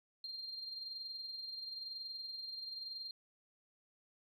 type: tone with amplitude modulation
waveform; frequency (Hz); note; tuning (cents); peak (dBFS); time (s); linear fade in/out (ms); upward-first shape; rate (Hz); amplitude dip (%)
sine; 4190; C8; +2; -40; 0.24-3.11; 2; sine; 21; 50
effects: tanh soft clip ceiling -36 dBFS